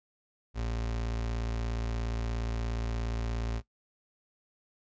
35% pulse tone, 57 Hz, A#1, 38 cents flat, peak -29 dBFS, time 0.54-3.62 s, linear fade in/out 50 ms, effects noise-tail reverb RT60 0.1 s tail -18 dB re dry + resampled to 16000 Hz

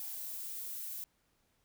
violet noise with high-pass filter sweep, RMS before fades -42 dBFS, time 0-1.04 s, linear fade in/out 0 ms, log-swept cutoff 870 to 240 Hz, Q 8.8, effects pink hiss -75 dBFS RMS until 1.64 s

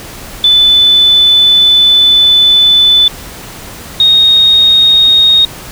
sine tone pair in turn, 3500 / 3726 Hz, A7 / A#7, -10 / -2 cents, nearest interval minor second, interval 108 cents, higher second, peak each -3 dBFS, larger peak neither, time 0.44-3.08 / 4-5.45 s, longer first, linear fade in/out 2 ms, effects pink hiss -28 dBFS RMS until 5.71 s

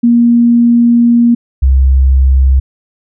sine tone pair in turn, 236.6 / 66.23 Hz, A#3 / C2, +26 / +22 cents, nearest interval octave + minor seventh, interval 2204 cents, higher first, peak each -4 dBFS, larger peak neither, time 0.03-1.35 / 1.62-2.6 s, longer first, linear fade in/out 10 ms, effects none

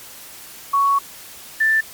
sine tone pair in turn, 1115 / 1770 Hz, C#6 / A6, +10 / +10 cents, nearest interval minor sixth, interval 800 cents, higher second, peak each -13 / -13 dBFS, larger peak neither, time 0.73-0.99 / 1.6-1.81 s, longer first, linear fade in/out 10 ms, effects white hiss -39 dBFS RMS until 1.93 s + MP3 96 kbps

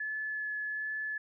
sine tone with vibrato, 1719 Hz, A6, 41 cents flat, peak -33 dBFS, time 0-1.18 s, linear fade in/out 5 ms, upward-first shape sine, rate 1.3 Hz, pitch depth 10 cents each way, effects none

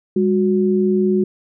sine tone pair together, 202 / 367.3 Hz, G#3 / F#4, -48 / -13 cents, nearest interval minor seventh, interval 1035 cents, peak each -16 dBFS, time 0.16-1.24 s, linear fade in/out 5 ms, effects none

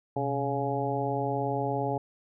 harmonic tone with a mistuned harmonic, 139.8 Hz, C#3, 15 cents sharp, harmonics 1 / 2 / 3 / 4 / 5 / 6, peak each -33 / -35 / -33 / -35 / -34 / -33 dBFS, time 0.16-1.98 s, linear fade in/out 5 ms, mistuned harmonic 1, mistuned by -140 cents, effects none

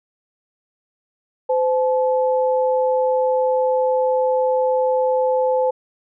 sine tone pair together, 513.1 / 863 Hz, C5 / A5, -34 / -34 cents, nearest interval major sixth, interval 900 cents, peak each -16 / -22 dBFS, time 1.49-5.71 s, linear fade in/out 10 ms, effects none

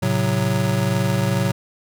square chord, F# diminished, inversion first, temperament just, 111 / 133.2 / 185 Hz, A2 / C3 / F#3, +16 / +31 / 0 cents, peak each -23 dBFS, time 0.02-1.52 s, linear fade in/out 10 ms, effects none

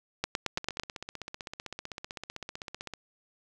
two click trains, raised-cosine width 0.2 ms, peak -11 / -21 dBFS, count 6 / 38, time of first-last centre 0.24-0.797 / 0.58-2.937 s, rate 8.97 / 15.7 Hz, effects none

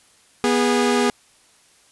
sawtooth tone pair together, 244.2 / 410.7 Hz, B3 / G#4, -19 / -19 cents, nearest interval major sixth, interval 900 cents, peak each -15 dBFS, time 0.44-1.1 s, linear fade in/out 0 ms, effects white hiss -55 dBFS RMS until 1.91 s + resampled to 24000 Hz

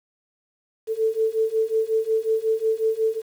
sine beating tone pair, 440 / 445.5 Hz, A4 / A4, 0 / +22 cents, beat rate 5.5 Hz, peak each -23 / -22 dBFS, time 0.87-3.22 s, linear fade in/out 50 ms, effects 8-bit

